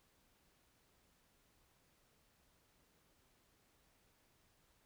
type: silence
effects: pink hiss -74 dBFS RMS until 4.85 s